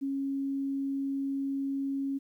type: tone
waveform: sine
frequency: 274.4 Hz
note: C#4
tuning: 17 cents flat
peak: -29 dBFS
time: 0.01-2.19 s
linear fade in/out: 20 ms
effects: 11-bit

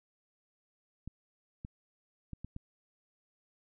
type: clicks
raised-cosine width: 5 ms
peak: -29 dBFS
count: 5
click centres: 1.076 / 1.649 / 2.333 / 2.446 / 2.564 s
effects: none

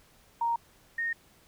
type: tone pair in turn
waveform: sine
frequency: 932.3 / 1847.4 Hz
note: A#5 / A#6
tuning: 0 / -16 cents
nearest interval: octave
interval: 1184 cents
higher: second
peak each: -25 / -28 dBFS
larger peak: first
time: 0.41-0.56 / 0.98-1.13 s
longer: neither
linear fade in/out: 5 ms
effects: pink hiss -61 dBFS RMS until 1.47 s

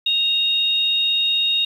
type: tone pair together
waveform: sine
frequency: 2794 / 3730 Hz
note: F7 / A#7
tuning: 0 / 0 cents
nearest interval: perfect fourth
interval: 500 cents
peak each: -23 / -17 dBFS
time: 0.06-1.65 s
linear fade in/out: 5 ms
effects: 8-bit

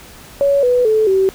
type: tone with pitch steps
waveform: sine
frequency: 561 / 494.1 / 435.1 / 383.2 Hz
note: C#5 / B4 / A4 / G4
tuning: +21 / +1 / -19 / -39 cents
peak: -10 dBFS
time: 0.41-1.29 s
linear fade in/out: 0 ms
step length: 220 ms
effects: pink hiss -39 dBFS RMS until 1.34 s

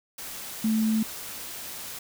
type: tone in noise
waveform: sine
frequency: 220 Hz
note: A3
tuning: in tune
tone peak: -21 dBFS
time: 0.64-1.03 s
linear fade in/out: 5 ms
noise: white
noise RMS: -38 dBFS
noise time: 0.18-1.99 s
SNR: +14 dB
effects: none

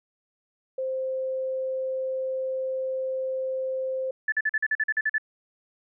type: tone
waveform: sine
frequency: 523.3 Hz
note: C5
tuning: in tune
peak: -26 dBFS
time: 0.78-4.11 s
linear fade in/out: 5 ms
type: tone bursts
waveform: sine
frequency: 1741 Hz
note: A6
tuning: 19 cents flat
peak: -21 dBFS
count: 11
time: 4.28-5.182 s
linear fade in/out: 5 ms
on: 42 ms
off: 44 ms
effects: none

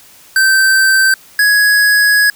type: tone pair in turn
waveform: square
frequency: 1553 / 1669.8 Hz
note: G6 / G#6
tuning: -17 / +9 cents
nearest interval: minor second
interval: 126 cents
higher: second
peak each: -8 dBFS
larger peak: neither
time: 0.36-1.14 / 1.39-2.3 s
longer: second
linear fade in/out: 2 ms
effects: white hiss -42 dBFS RMS until 2.35 s

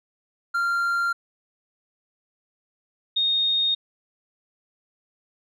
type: tone pair in turn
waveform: triangle / sine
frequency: 1387 / 3703 Hz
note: F6 / A#7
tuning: -12 / -12 cents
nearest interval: octave + perfect fourth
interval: 1700 cents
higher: second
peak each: -19 dBFS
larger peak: neither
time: 0.54-1.13 / 3.16-3.75 s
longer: neither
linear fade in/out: 10 ms
effects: none

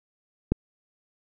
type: click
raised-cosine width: 3 ms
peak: -8 dBFS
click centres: 0.52 s
effects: none

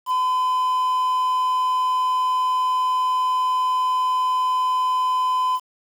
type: tone with quantisation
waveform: triangle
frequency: 1015 Hz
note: B5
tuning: 47 cents sharp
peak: -16 dBFS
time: 0.06-5.6 s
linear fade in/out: 50 ms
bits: 7
effects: none

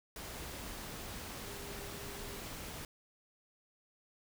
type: tone in noise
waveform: sine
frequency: 403 Hz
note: G4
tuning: 48 cents sharp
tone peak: -51 dBFS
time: 1.47-2.4 s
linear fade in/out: 2 ms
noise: pink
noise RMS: -45 dBFS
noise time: 0.16-2.85 s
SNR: -9 dB
effects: none

